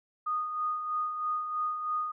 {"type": "tone with tremolo", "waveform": "sine", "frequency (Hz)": 1235, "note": "D#6", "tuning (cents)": -13, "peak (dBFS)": -27, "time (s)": [0.26, 2.12], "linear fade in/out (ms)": 10, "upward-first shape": "sine", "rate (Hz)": 3.1, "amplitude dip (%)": 50, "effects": []}